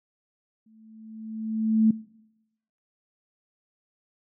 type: tone with exponential growth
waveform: sine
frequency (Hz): 220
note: A3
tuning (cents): 0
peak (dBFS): -15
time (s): 0.66-1.91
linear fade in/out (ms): 5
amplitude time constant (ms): 270
effects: noise-tail reverb RT60 0.9 s tail -22 dB re dry